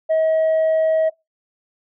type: tone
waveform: sine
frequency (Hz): 638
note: D#5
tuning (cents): +43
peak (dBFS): -12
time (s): 0.09-1.1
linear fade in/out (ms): 20
effects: noise-tail reverb RT60 0.2 s tail -22 dB re dry + tanh soft clip ceiling -13 dBFS